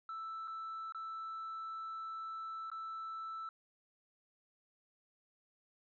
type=tone with dropouts; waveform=sine; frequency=1321 Hz; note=E6; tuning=3 cents sharp; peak=-39 dBFS; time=0.09-3.49 s; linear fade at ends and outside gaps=2 ms; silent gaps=0.475-0.479 / 0.923-0.947 / 2.701-2.716 s; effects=tanh soft clip ceiling -39 dBFS